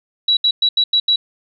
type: tone bursts at uneven times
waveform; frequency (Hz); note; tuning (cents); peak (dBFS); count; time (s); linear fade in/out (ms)
sine; 3908; B7; -19; -11; 6; 0.28-0.37 / 0.44-0.51 / 0.62-0.69 / 0.77-0.84 / 0.93-1 / 1.08-1.16; 5
effects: none